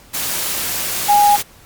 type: tone in noise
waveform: sine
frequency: 822 Hz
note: G#5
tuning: 18 cents flat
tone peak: -8 dBFS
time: 1.08-1.37 s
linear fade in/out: 20 ms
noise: white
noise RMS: -21 dBFS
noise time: 0.13-1.43 s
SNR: +10 dB
effects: pink hiss -45 dBFS RMS until 1.65 s + MP3 96 kbps